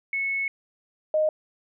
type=tone pair in turn; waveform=sine; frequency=2200 / 619.1 Hz; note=C#7 / D#5; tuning=-14 / -9 cents; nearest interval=octave + minor seventh; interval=2195 cents; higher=first; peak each=-24 / -19 dBFS; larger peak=second; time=0.13-0.48 / 1.14-1.29 s; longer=first; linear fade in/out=2 ms; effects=none